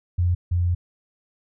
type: tone pair in turn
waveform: sine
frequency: 88.2 / 87.78 Hz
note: F2 / F2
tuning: +18 / +9 cents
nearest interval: unison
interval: 9 cents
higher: first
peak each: -17 / -18 dBFS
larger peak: first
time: 0.18-0.35 / 0.51-0.75 s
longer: second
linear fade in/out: 10 ms
effects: none